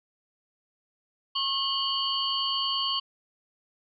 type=tone cluster; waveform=sine; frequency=1087 / 2899 / 3128 / 4475 Hz; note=C#6 / F#7 / G7 / C#8; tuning=-34 / -36 / -4 / +16 cents; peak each=-31 dBFS; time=1.35-3 s; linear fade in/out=10 ms; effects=none